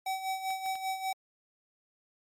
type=tone with tremolo; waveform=square; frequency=763 Hz; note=G5; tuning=47 cents flat; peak=-30 dBFS; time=0.06-1.13 s; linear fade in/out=5 ms; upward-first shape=sine; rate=5.1 Hz; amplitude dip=65%
type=clicks; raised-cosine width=0.2 ms; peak=-31 dBFS; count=3; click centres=0.505 / 0.661 / 0.755 s
effects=MP3 64 kbps